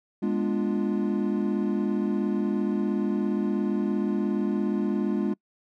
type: chord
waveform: triangle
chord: G# diminished seventh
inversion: none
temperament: equal with one note detuned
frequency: 207.7 / 244.8 / 293.7 / 349.2 Hz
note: G#3 / B3 / D4 / F4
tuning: 0 / -15 / 0 / 0 cents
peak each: -24 / -29 / -28 / -28 dBFS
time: 0.22-5.34 s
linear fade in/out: 10 ms
effects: noise-tail reverb RT60 0.1 s tail -25 dB re dry + tanh soft clip ceiling -11 dBFS